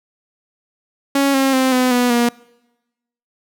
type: tone with pitch steps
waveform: sawtooth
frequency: 277.2 / 269 / 261 / 253.3 / 245.8 / 238.5 Hz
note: C#4 / C4 / C4 / B3 / B3 / A#3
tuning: 0 / +48 / -4 / +44 / -8 / +40 cents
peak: -9 dBFS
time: 1.15-2.29 s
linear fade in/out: 5 ms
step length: 190 ms
effects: noise-tail reverb RT60 1.0 s tail -25 dB re dry